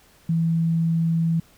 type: tone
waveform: sine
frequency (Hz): 164.9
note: E3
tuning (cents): +1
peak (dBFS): -18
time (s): 0.29-1.4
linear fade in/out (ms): 5
effects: pink hiss -55 dBFS RMS until 1.57 s